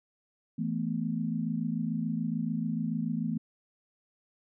sine chord, E suspended fourth, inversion none, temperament equal, 164.81 / 220 / 246.9 Hz, E3 / A3 / B3, 0 / 0 / 0 cents, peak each -33 / -32 / -34 dBFS, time 0.58-3.38 s, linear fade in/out 10 ms, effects none

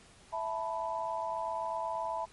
sine chord, E suspended fourth, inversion none, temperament equal, 659.3 / 880 / 987.8 Hz, E5 / A5 / B5, 0 / 0 / 0 cents, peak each -37 / -37 / -36 dBFS, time 0.32-2.26 s, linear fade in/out 20 ms, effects pink hiss -58 dBFS RMS until 2.32 s + MP3 48 kbps

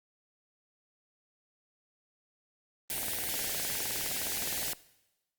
white band-stop noise, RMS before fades -34 dBFS, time 2.9-4.73 s, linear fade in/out 0 ms, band 890 to 1500 Hz, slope 96 dB/octave
click train, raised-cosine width 0.5 ms, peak -26 dBFS, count 35, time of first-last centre 2.98-4.733 s, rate 19.4 Hz
effects noise-tail reverb RT60 1.0 s tail -20 dB re dry + Opus 32 kbps

